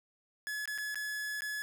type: tone with dropouts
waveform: 45% pulse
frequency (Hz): 1703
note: G#6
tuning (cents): +43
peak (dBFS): -35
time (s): 0.47-1.62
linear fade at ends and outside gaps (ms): 0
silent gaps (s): 0.656-0.676 / 0.778-0.784 / 0.945-0.956 / 1.407-1.42
effects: 11-bit